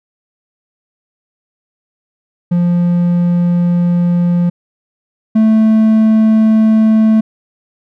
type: tone pair in turn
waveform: triangle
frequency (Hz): 174.61 / 219.4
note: F3 / A3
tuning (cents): 0 / -5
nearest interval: major third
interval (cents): 395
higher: second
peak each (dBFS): -7 / -4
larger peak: second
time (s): 2.51-4.5 / 5.35-7.21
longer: first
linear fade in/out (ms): 10
effects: none